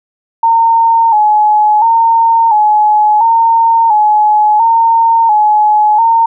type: tone with vibrato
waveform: sine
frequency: 880 Hz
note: A5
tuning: in tune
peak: -5 dBFS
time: 0.43-6.26 s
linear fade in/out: 5 ms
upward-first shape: square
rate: 0.72 Hz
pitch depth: 66 cents each way
effects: none